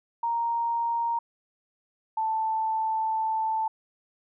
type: tone pair in turn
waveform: sine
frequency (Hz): 932.3 / 882.2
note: A#5 / A5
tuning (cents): 0 / +4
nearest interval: minor second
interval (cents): 96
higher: first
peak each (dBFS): -24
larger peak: neither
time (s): 0.23-1.19 / 2.17-3.68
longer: second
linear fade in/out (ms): 5
effects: none